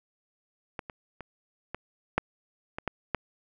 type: clicks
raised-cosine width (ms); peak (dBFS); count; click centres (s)
0.5; -19 / -24 / -25 / -19 / -8 / -19 / -14 / -11; 8; 0.792 / 0.898 / 1.207 / 1.746 / 2.18 / 2.785 / 2.877 / 3.147
effects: none